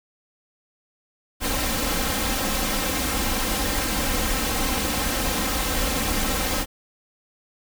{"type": "noise with comb filter", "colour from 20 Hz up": "pink", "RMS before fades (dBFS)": -24, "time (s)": [1.4, 6.66], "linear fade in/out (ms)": 50, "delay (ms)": 3.8, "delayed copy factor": 0.7, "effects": []}